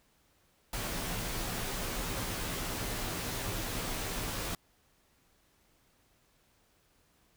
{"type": "noise with comb filter", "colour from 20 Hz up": "pink", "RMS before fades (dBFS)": -36, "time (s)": [0.73, 4.55], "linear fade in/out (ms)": 2, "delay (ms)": 14, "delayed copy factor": -0.55, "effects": ["pink hiss -69 dBFS RMS until 7.36 s"]}